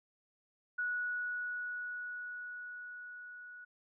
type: tone with level ramp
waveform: sine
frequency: 1466 Hz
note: F#6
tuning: 16 cents flat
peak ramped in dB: -32 to -48 dBFS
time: 0.78-3.65 s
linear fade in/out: 10 ms
effects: none